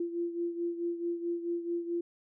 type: beating tone pair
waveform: sine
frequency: 342 / 346.6 Hz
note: F4 / F4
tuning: -36 / -13 cents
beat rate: 4.6 Hz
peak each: -32 / -38 dBFS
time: 0-2.01 s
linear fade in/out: 5 ms
effects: none